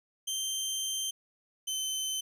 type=tone pair in turn; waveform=20% pulse; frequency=3136 / 3075 Hz; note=G7 / G7; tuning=0 / -34 cents; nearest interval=unison; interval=34 cents; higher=first; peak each=-26 dBFS; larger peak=neither; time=0.27-1.11 / 1.67-2.21 s; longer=first; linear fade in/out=10 ms; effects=none